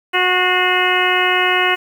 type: harmonic tone with a mistuned harmonic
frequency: 365 Hz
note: F#4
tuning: 24 cents flat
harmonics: 1 / 2 / 3 / 4 / 5 / 6 / 7 / 8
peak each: -21 / -21 / -21 / -21 / -21 / -21 / -21 / -21 dBFS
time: 0.13-1.76 s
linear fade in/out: 20 ms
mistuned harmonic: 6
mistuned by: -64 cents
effects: 7-bit